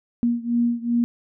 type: beating tone pair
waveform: sine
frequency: 236.2 / 238.8 Hz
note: A#3 / A#3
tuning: +23 / +42 cents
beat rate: 2.6 Hz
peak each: -21 / -23 dBFS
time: 0.23-1.04 s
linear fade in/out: 0 ms
effects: none

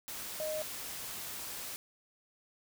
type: tone in noise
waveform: sine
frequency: 619 Hz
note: D#5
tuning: 9 cents flat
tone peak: -34 dBFS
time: 0.4-0.62 s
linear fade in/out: 0 ms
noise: white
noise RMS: -42 dBFS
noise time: 0.08-1.76 s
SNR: +5 dB
effects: none

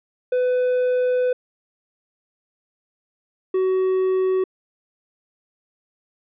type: tone pair in turn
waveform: triangle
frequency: 501 / 375.3 Hz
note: B4 / F#4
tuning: +25 / +25 cents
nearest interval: perfect fourth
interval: 500 cents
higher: first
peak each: -15 dBFS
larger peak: neither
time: 0.32-1.33 / 3.54-4.44 s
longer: first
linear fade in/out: 5 ms
effects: resampled to 8000 Hz

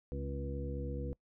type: harmonic tone with a mistuned harmonic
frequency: 69.3 Hz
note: C#2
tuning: in tune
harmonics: 1 / 2 / 3 / 4 / 5 / 7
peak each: -39 / -42 / -48 / -46 / -49 / -44 dBFS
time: 0.12-1.13 s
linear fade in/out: 0 ms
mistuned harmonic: 4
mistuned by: -30 cents
effects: noise-tail reverb RT60 0.1 s tail -23 dB re dry

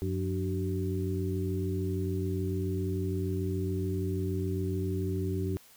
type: tone cluster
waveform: sine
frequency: 93.4 / 181.1 / 292.3 / 379.1 Hz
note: F#2 / F#3 / D4 / F#4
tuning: +17 / -37 / -8 / +42 cents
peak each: -31 / -36 / -37 / -35 dBFS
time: 0.02-5.57 s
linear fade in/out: 0 ms
effects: white hiss -57 dBFS RMS until 5.76 s

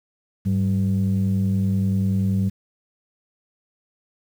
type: tone pair together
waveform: sine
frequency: 101.15 / 191.6 Hz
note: G#2 / G3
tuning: -45 / -39 cents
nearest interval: major seventh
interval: 1106 cents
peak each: -19 dBFS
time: 0.45-2.5 s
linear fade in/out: 20 ms
effects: tanh soft clip ceiling -14 dBFS + 8-bit

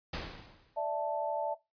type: noise with exponential decay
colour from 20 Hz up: pink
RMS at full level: -35 dBFS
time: 0.13-0.82 s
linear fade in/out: 5 ms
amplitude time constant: 150 ms
type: chord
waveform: sine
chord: D suspended second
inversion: none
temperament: equal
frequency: 587.3 / 659.3 / 880 Hz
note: D5 / E5 / A5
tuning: 0 / 0 / 0 cents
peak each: -35 / -34 / -35 dBFS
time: 0.76-1.55 s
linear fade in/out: 20 ms
effects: noise-tail reverb RT60 0.2 s tail -18 dB re dry + resampled to 11025 Hz

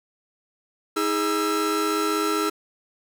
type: tone cluster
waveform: 45% pulse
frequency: 317.7 / 413.6 / 1336 Hz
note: D#4 / G#4 / E6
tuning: +36 / -7 / +23 cents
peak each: -26 dBFS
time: 0.96-2.5 s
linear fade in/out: 10 ms
effects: none

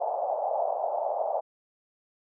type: band-pass noise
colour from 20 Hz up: pink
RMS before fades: -29 dBFS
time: 0-1.41 s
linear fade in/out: 20 ms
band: 600 to 790 Hz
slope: 48 dB/octave
effects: none

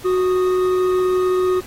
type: tone pair together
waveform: triangle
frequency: 368.4 / 1239 Hz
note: F#4 / D#6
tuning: -7 / -8 cents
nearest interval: octave + major sixth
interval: 2099 cents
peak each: -13 / -25 dBFS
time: 0.04-1.61 s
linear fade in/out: 20 ms
effects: pink hiss -40 dBFS RMS until 1.66 s + AAC 48 kbps

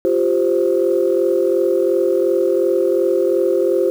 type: chord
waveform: sine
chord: F suspended second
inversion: none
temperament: equal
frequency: 349.2 / 392 / 523.3 Hz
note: F4 / G4 / C5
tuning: 0 / 0 / 0 cents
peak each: -17 dBFS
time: 0.05-3.9 s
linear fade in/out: 0 ms
effects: tanh soft clip ceiling -5 dBFS + 7-bit

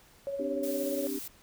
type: tone with tremolo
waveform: sine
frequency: 556 Hz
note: C#5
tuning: 5 cents sharp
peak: -30 dBFS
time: 0.27-1.07 s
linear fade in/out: 0 ms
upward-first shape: sine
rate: 17 Hz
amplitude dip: 45%
type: chord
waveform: sine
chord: C suspended second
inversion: none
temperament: just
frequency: 261.6 / 294.3 / 392.4 Hz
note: C4 / D4 / G4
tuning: 0 / +4 / +2 cents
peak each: -37 / -35 / -37 dBFS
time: 0.39-1.19 s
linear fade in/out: 10 ms
type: noise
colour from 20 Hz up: blue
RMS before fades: -41 dBFS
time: 0.63-1.28 s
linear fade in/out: 5 ms
effects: pink hiss -59 dBFS RMS until 1.42 s

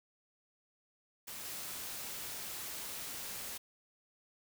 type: noise with level steps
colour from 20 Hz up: white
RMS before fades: -45 / -43 dBFS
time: 1.27-3.58 s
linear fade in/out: 10 ms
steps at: 1.45 s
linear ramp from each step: 2 ms
effects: none

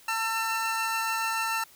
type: tone pair together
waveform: 25% pulse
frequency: 898.3 / 1344 Hz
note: A5 / E6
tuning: +36 / +33 cents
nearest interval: perfect fifth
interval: 697 cents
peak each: -26 dBFS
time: 0.08-1.64 s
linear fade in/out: 5 ms
effects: white hiss -55 dBFS RMS until 1.75 s

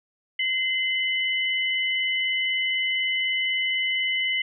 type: tone pair together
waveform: sine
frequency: 2059 / 2983 Hz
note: C7 / F#7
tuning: -28 / +13 cents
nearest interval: tritone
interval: 641 cents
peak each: -24 / -26 dBFS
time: 0.39-4.42 s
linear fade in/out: 5 ms
effects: none

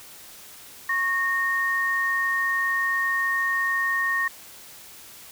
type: tone pair together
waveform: sine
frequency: 1098.2 / 1847 Hz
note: C#6 / A#6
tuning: -17 / -16 cents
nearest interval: major sixth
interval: 901 cents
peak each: -28 / -22 dBFS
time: 0.89-4.28 s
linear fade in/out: 5 ms
effects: white hiss -45 dBFS RMS until 5.31 s

